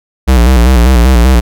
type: tone with vibrato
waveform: square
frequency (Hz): 61.74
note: B1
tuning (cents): 0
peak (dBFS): -4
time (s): 0.27-1.41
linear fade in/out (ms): 20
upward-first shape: square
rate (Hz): 5.1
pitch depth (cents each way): 91
effects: none